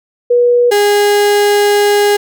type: tone pair in turn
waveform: sine / 35% pulse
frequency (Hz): 484.6 / 410.7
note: B4 / G#4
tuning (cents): -33 / -19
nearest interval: minor third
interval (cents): 286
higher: first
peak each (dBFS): -6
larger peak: neither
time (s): 0.3-0.71 / 0.71-2.17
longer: second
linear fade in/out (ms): 10
effects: none